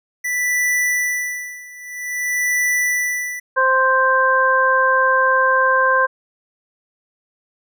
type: tone with tremolo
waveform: square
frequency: 1975.5 Hz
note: B6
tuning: in tune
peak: -16 dBFS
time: 0.24-3.4 s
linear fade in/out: 10 ms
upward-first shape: sine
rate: 0.51 Hz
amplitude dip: 90%
type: harmonic tone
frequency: 523.3 Hz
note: C5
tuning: in tune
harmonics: 1 / 2 / 3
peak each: -19 / -16 / -16 dBFS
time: 3.56-6.07 s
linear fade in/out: 20 ms
effects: none